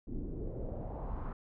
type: noise with low-pass filter sweep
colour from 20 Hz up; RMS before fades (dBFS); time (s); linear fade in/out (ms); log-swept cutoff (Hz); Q
brown; -39; 0.07-1.33; 5; 280 to 1200; 2.8
effects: none